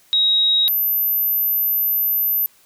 sine tone pair in turn, 3801 / 12120 Hz, A#7 / F#9, +33 / +40 cents, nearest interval octave + minor sixth, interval 2007 cents, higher second, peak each -13 / -16 dBFS, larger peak first, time 0.13-0.68 / 0.68-2.46 s, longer second, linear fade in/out 0 ms, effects white hiss -54 dBFS RMS until 2.65 s

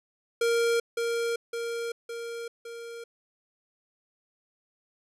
square tone with echo, 466.2 Hz, A#4, in tune, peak -23 dBFS, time 0.41-0.8 s, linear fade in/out 5 ms, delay 560 ms, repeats 4, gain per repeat -4 dB, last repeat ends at 3.04 s, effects low-pass 11000 Hz 12 dB/octave

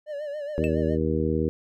triangle tone with vibrato, 587.3 Hz, D5, in tune, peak -28 dBFS, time 0.06-0.98 s, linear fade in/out 50 ms, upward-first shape sine, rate 7.2 Hz, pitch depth 72 cents each way
harmonic tone, 78.9 Hz, D#2, 25 cents sharp, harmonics 1 / 2 / 3 / 4 / 5 / 6, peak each -29 / -29 / -29 / -29 / -29 / -29 dBFS, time 0.58-1.49 s, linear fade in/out 0 ms
triangle tone with exponential decay, 2634 Hz, E7, 2 cents flat, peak -26 dBFS, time 0.64-0.75 s, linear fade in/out 0 ms, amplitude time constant 22 ms
effects none

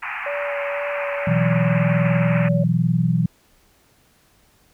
white band-pass noise, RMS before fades -29 dBFS, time 0.02-2.49 s, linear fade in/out 10 ms, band 760 to 2600 Hz, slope 96 dB/octave
sine tone with vibrato, 572 Hz, D5, 46 cents flat, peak -24 dBFS, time 0.26-2.64 s, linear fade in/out 5 ms, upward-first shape sine, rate 2 Hz, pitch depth 11 cents each way
sine chord, B suspended fourth, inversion none, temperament equal, 123.47 / 164.81 / 185 Hz, B2 / E3 / F#3, 0 / 0 / 0 cents, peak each -21 / -18 / -23 dBFS, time 1.27-3.26 s, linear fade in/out 5 ms
effects pink hiss -58 dBFS RMS until 4.73 s

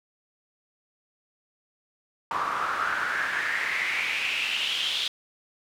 pink noise with band-pass filter sweep, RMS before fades -28 dBFS, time 2.31-5.08 s, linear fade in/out 2 ms, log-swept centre 1100 to 3500 Hz, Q 5.5, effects none

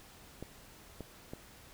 clicks, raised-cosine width 2 ms, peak -28 dBFS, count 3, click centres 0.426 / 1.007 / 1.335 s, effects pink hiss -56 dBFS RMS until 1.73 s

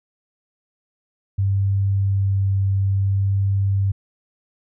sine tone with vibrato, 98 Hz, G2, in tune, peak -16 dBFS, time 1.38-3.92 s, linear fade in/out 10 ms, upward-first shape sine, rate 0.59 Hz, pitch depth 8 cents each way, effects none

